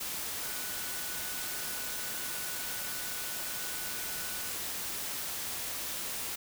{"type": "tone in noise", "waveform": "sine", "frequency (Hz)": 1480, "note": "F#6", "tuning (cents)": 0, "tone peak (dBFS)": -47, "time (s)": [0.42, 4.5], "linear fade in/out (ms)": 10, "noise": "white", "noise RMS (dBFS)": -37, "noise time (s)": [0, 6.36], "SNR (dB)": -13, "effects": []}